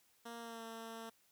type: tone with pitch glide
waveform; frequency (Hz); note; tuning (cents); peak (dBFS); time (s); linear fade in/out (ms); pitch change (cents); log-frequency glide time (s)
10% pulse; 233.1 to 226.6; A#3 to A#3; 0 to -49; -38; 0.25-1.1; 10; -49; 0.39-0.64
effects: white hiss -72 dBFS RMS until 1.31 s